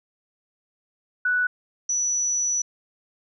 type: tone pair in turn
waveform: sine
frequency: 1480 / 5920 Hz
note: F#6 / F#8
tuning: 0 / 0 cents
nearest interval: 2 octaves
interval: 2400 cents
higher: second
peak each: -19 / -21 dBFS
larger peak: first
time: 1.25-1.47 / 1.89-2.62 s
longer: second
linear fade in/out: 5 ms
effects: none